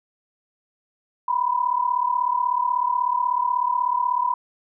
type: tone pair together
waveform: sine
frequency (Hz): 970.7 / 1007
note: B5 / B5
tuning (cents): -30 / +33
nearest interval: minor second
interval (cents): 63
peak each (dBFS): -22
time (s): 1.28-4.34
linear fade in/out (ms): 5
effects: none